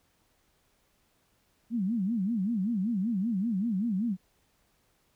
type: tone with vibrato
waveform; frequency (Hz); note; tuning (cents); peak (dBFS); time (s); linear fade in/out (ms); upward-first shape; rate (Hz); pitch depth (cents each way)
sine; 210; G#3; +19; -26; 1.7-4.17; 50; sine; 5.2; 240
effects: pink hiss -70 dBFS RMS until 5.15 s